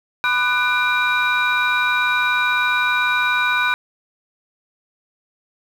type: tone cluster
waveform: sine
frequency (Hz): 998 / 1206 / 1488 / 2381 / 3823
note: B5 / D6 / F#6 / D7 / A#7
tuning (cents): +18 / +46 / +9 / +23 / +43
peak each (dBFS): -22 / -25 / -18 / -21 / -26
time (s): 0.24-3.74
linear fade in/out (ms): 0
effects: tanh soft clip ceiling -8 dBFS + 7-bit